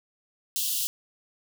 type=high-pass noise; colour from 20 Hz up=white; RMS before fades=-28 dBFS; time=0.56-0.87 s; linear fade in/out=0 ms; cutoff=2800 Hz; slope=96 dB/octave; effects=none